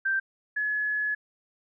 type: tone pair in turn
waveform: sine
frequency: 1568 / 1700.5 Hz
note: G6 / G#6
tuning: 0 / +40 cents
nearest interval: minor second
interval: 140 cents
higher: second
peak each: -23 / -25 dBFS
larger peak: first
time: 0.05-0.2 / 0.56-1.15 s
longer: second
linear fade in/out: 10 ms
effects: none